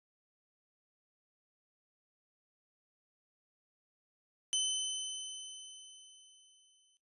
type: tone with exponential decay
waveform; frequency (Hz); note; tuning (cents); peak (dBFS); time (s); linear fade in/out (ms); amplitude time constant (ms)
20% pulse; 3042; F#7; +47; -24; 4.53-6.97; 0; 530
effects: noise-tail reverb RT60 0.2 s tail -19 dB re dry + resampled to 24000 Hz